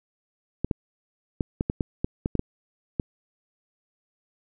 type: clicks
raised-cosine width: 3 ms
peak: -11 dBFS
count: 11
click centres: 0.646 / 0.712 / 1.408 / 1.609 / 1.699 / 1.808 / 2.045 / 2.259 / 2.353 / 2.394 / 2.998 s
effects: none